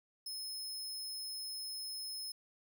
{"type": "tone", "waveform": "sawtooth", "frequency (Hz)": 5180, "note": "E8", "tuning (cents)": -31, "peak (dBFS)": -38, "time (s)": [0.26, 2.32], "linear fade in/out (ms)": 5, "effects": []}